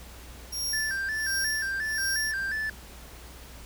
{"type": "tone with tremolo", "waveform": "sawtooth", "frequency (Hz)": 5588, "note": "F8", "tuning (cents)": 0, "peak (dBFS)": -25, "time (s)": [0.52, 2.32], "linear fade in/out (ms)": 10, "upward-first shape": "sine", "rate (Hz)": 1.4, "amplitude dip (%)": 100}
{"type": "tone with vibrato", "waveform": "triangle", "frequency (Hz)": 1661.2, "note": "G#6", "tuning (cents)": 0, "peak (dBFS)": -26, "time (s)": [0.73, 2.7], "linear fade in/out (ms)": 5, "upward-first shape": "square", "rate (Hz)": 2.8, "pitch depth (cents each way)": 88}
{"effects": ["added 60 Hz sine -46 dBFS peak until 3.65 s", "pink hiss -48 dBFS RMS until 3.65 s"]}